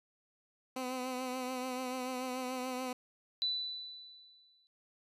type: tone with vibrato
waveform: 15% pulse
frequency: 255.1 Hz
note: C4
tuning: 44 cents flat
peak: -30 dBFS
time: 0.76-2.93 s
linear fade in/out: 5 ms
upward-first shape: triangle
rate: 6.9 Hz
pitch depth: 42 cents each way
type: tone with exponential decay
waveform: sine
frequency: 3981 Hz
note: B7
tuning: 13 cents sharp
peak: -29 dBFS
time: 3.42-4.67 s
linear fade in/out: 0 ms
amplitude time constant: 270 ms
effects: resampled to 32000 Hz